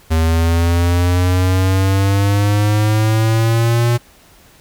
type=exponential sweep; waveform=square; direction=up; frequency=80 to 120 Hz; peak=-12 dBFS; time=0.1-3.98 s; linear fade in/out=20 ms; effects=pink hiss -47 dBFS RMS until 4.6 s